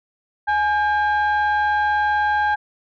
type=tone pair together; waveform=sine; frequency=838.6 / 1600 Hz; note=G#5 / G6; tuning=+17 / +35 cents; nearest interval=major seventh; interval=1118 cents; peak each=-16 / -19 dBFS; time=0.47-2.56 s; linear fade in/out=20 ms; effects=tanh soft clip ceiling -13 dBFS